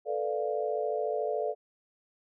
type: chord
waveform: sine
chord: B half-diminished seventh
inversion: third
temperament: equal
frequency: 440 / 493.9 / 587.3 / 698.5 Hz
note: A4 / B4 / D5 / F5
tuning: 0 / 0 / 0 / 0 cents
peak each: -32 / -36 / -33 / -35 dBFS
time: 0.05-1.55 s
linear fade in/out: 50 ms
effects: none